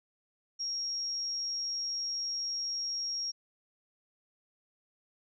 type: tone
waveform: sine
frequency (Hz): 5588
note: F8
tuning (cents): 0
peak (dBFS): -32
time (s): 0.59-3.32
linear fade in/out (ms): 20
effects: none